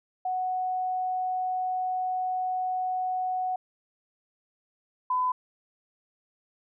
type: tone pair in turn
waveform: sine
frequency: 740 / 1007 Hz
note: F#5 / B5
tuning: 0 / +33 cents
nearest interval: perfect fourth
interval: 533 cents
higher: second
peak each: -26 / -23 dBFS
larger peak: second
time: 0.25-3.56 / 5.1-5.32 s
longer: first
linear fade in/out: 5 ms
effects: none